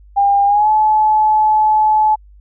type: tone with pitch glide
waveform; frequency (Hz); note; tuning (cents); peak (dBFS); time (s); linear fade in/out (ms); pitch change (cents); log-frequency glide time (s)
sine; 802 to 859.6; G5 to A5; +39 to -41; -9; 0.16-2.16; 20; +120; 0.46-0.69
effects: added 50 Hz sine -40 dBFS peak until 2.4 s